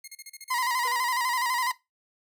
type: tone bursts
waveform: 10% pulse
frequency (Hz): 2144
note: C7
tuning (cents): +42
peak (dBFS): -31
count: 11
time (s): 0.04-0.808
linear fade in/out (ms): 5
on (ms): 38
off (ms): 35
type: tone with vibrato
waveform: 30% pulse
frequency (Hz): 987.8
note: B5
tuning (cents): 0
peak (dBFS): -22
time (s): 0.5-1.72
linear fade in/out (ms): 10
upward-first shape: square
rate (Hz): 12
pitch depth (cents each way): 63
type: tone with exponential decay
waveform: 25% pulse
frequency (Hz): 486.6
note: B4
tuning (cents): -26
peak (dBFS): -32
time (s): 0.85-1.2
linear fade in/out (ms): 2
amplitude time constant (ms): 75
effects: noise-tail reverb RT60 0.2 s tail -18 dB re dry

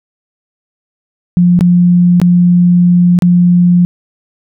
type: tone with dropouts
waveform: sine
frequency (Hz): 176.4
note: F3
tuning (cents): +18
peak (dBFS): -4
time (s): 1.37-3.85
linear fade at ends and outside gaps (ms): 0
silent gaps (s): 1.591-1.609 / 2.2-2.216 / 3.189-3.222
effects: none

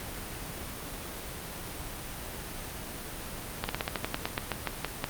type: slowing click train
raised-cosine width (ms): 0.3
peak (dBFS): -12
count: 14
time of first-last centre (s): 3.64-5.041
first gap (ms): 50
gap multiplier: 1.12
effects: pink hiss -39 dBFS RMS until 5.09 s + Opus 32 kbps

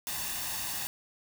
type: noise with comb filter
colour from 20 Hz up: white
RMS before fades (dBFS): -35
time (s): 0.07-0.87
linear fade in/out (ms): 0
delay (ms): 1.1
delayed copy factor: +0.6
effects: none

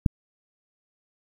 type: click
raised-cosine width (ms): 5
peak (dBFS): -6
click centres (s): 0.062
effects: 8-bit

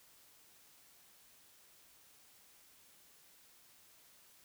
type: silence
effects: white hiss -64 dBFS RMS until 4.44 s

